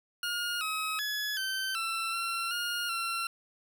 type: tone with pitch steps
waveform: 20% pulse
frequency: 1426 / 1275 / 1696 / 1545 / 1341 / 1359 / 1422 / 1360 Hz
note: F6 / D#6 / G#6 / G6 / E6 / F6 / F6 / F6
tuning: +36 / +42 / +36 / -26 / +29 / -48 / +31 / -46 cents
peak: -26 dBFS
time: 0.23-3.27 s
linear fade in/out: 2 ms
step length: 380 ms
effects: none